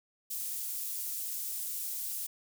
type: high-pass noise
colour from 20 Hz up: pink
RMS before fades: -37 dBFS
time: 0.3-2.27 s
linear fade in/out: 10 ms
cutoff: 11000 Hz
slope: 12 dB/octave
effects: none